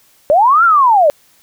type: linear two-way sweep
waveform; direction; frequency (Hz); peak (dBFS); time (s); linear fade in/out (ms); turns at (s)
sine; up then down; 557 to 1416 to 557; -6; 0.3-1.1; 0; 0.64
effects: white hiss -51 dBFS RMS until 1.42 s